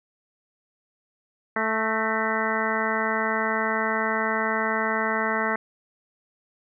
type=harmonic tone with a mistuned harmonic; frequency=220 Hz; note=A3; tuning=in tune; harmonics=1 / 2 / 3 / 4 / 5 / 6 / 7 / 8 / 9; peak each=-31 / -31 / -31 / -31 / -31 / -31 / -31 / -31 / -31 dBFS; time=1.56-5.56 s; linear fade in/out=2 ms; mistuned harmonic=8; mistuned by=+54 cents; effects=none